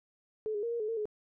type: tone with pitch steps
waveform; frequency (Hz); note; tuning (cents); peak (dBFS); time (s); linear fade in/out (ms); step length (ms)
sine; 432.7 / 412.9 / 466.8 / 470 / 427.1 / 455.5 / 423.4; A4 / G#4 / A#4 / A#4 / G#4 / A#4 / G#4; -29 / -10 / +2 / +14 / +48 / -40 / +33; -31; 0.46-1.055; 0; 85
effects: none